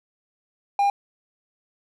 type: tone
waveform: triangle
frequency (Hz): 804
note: G5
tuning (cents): +44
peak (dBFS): -15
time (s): 0.79-0.9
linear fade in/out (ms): 2
effects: none